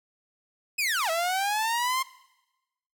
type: linear two-way sweep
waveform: sawtooth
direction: down then up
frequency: 2600 to 641 to 1066 Hz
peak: -21 dBFS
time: 0.78-2.03 s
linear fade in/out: 10 ms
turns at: 1.1 s
effects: noise-tail reverb RT60 1.0 s tail -20 dB re dry